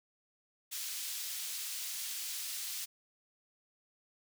pink high-pass noise, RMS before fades -40 dBFS, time 0.71-2.86 s, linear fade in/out 20 ms, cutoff 3800 Hz, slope 12 dB/octave, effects none

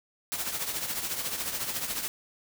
white noise with tremolo, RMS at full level -30 dBFS, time 0.32-2.08 s, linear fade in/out 0 ms, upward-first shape triangle, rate 14 Hz, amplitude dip 65%, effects none

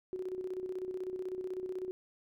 sine tone with tremolo, 370 Hz, F#4, in tune, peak -34 dBFS, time 0.13-1.91 s, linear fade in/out 0 ms, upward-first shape square, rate 16 Hz, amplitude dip 55%, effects none

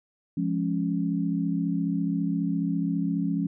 sine chord, Db major, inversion first, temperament just, 173.24 / 207.9 / 277.2 Hz, F3 / Ab3 / Db4, -14 / +2 / 0 cents, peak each -27 / -30 / -28 dBFS, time 0.37-3.47 s, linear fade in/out 5 ms, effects none

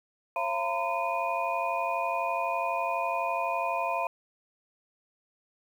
sine tone cluster, 540 / 680 / 923 / 1015 / 2465 Hz, C#5 / F5 / A#5 / B5 / D#7, -45 / -46 / -17 / +47 / -17 cents, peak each -37 / -31 / -33 / -32 / -36 dBFS, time 0.36-4.07 s, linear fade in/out 2 ms, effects 9-bit

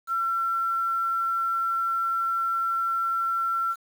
sine tone with quantisation, 1353 Hz, E6, 45 cents sharp, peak -23 dBFS, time 0.07-3.76 s, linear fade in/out 50 ms, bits 8, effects none

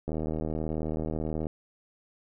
click train, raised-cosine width 2 ms, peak -19 dBFS, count 110, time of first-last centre 0.08-1.469 s, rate 78.5 Hz, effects none

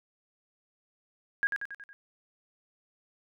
sine tone with echo, 1634 Hz, G#6, 29 cents flat, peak -23 dBFS, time 1.43-1.47 s, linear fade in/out 0 ms, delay 92 ms, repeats 5, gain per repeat -5 dB, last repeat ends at 1.93 s, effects none

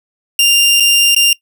sawtooth tone with dropouts, 2793 Hz, F7, 1 cent flat, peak -4 dBFS, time 0.39-1.33 s, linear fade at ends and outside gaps 2 ms, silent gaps 0.8-0.804 / 1.148-1.163 s, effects noise-tail reverb RT60 0.1 s tail -22 dB re dry

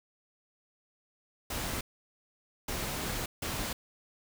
pink noise bursts at uneven times, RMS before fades -35 dBFS, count 3, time 1.5-1.81 / 2.68-3.26 / 3.42-3.73 s, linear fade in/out 5 ms, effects none

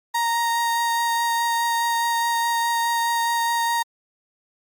35% pulse tone with vibrato, 932.3 Hz, A#5, in tune, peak -18 dBFS, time 0.14-3.83 s, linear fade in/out 10 ms, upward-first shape sine, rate 4.8 Hz, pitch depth 10 cents each way, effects Opus 48 kbps

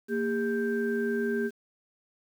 sine tone cluster, 230.8 / 404.1 / 1570 Hz, A#3 / G#4 / G6, -17 / -47 / +2 cents, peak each -29 / -28 / -35 dBFS, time 0.08-1.51 s, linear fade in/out 50 ms, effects tanh soft clip ceiling -17 dBFS + 9-bit

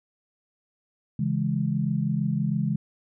sine chord, C# minor, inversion none, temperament equal, 138.59 / 164.81 / 207.7 Hz, C#3 / E3 / G#3, 0 / 0 / 0 cents, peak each -27 dBFS, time 1.19-2.76 s, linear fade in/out 5 ms, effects none

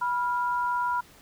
sine tone pair together, 979.5 / 1396.9 Hz, B5 / F6, -15 / 0 cents, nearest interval tritone, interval 615 cents, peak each -25 / -31 dBFS, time 0.01-1.01 s, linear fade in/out 10 ms, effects pink hiss -54 dBFS RMS until 1.21 s

